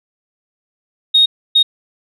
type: tone bursts at uneven times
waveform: sine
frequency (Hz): 3729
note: A#7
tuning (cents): 0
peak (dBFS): -6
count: 2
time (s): 1.14-1.26 / 1.55-1.63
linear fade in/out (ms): 10
effects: tanh soft clip ceiling -2 dBFS